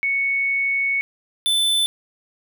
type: tone pair in turn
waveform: sine / square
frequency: 2217 / 3519 Hz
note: C#7 / A7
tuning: 0 / 0 cents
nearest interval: minor sixth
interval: 800 cents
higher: second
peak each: -18 / -17 dBFS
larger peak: second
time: 0.03-1.01 / 1.46-1.86 s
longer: first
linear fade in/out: 0 ms
effects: none